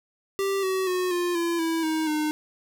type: tone with pitch steps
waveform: square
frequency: 392 / 378.2 / 364.9 / 352.1 / 339.7 / 327.7 / 316.2 / 305.1 Hz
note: G4 / F#4 / F#4 / F4 / F4 / E4 / D#4 / D#4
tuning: 0 / +38 / -24 / +14 / -48 / -10 / +28 / -34 cents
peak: -24 dBFS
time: 0.39-2.31 s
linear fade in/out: 0 ms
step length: 240 ms
effects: none